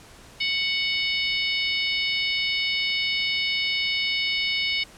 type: harmonic tone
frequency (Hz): 740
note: F#5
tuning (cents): 0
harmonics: 3 / 4 / 5 / 6 / 7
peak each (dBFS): -26 / -28 / -30 / -32 / -33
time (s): 0.4-4.84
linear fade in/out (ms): 10
effects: pink hiss -48 dBFS RMS until 4.97 s + low-pass 10000 Hz 12 dB/octave